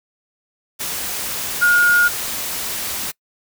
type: tone in noise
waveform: sine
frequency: 1431 Hz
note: F6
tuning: 42 cents sharp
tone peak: -10 dBFS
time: 1.61-2.09 s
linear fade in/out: 20 ms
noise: white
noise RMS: -25 dBFS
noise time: 0.79-3.12 s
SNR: +12 dB
effects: noise-tail reverb RT60 0.1 s tail -24 dB re dry